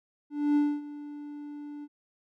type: tone with ADSR envelope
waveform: triangle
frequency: 292.9 Hz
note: D4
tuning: 5 cents flat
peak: -18 dBFS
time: 0.3-1.88 s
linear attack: 260 ms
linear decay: 250 ms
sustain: -18 dB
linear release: 44 ms
effects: none